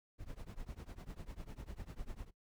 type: noise with tremolo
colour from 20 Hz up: brown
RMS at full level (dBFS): -43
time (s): 0.18-2.31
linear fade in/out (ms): 50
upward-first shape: triangle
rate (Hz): 10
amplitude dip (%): 100
effects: noise-tail reverb RT60 0.1 s tail -18 dB re dry